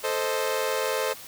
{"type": "chord", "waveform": "sawtooth", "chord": "A diminished", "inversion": "none", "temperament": "equal", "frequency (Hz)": [440, 523.3, 622.3], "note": ["A4", "C5", "Eb5"], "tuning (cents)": [0, 0, 0], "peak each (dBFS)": [-25, -24, -28], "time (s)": [0.03, 1.14], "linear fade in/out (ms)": 20, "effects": ["white hiss -43 dBFS RMS until 1.27 s"]}